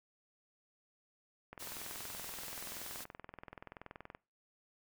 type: click train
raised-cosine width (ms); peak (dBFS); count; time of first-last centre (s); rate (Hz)
0.5; -32; 56; 1.53-4.149; 21
type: noise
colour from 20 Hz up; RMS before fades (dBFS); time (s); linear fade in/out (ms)
white; -46; 1.59-3.05; 20
effects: noise-tail reverb RT60 0.3 s tail -23 dB re dry